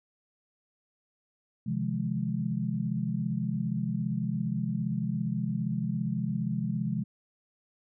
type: chord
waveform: sine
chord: F minor seventh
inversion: second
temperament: just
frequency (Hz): 130.96 / 157.15 / 174.61 / 209.5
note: C3 / Eb3 / F3 / Ab3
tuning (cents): +2 / +18 / 0 / +15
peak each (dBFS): -33 / -36 / -33 / -32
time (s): 1.66-7.04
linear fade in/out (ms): 10
effects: none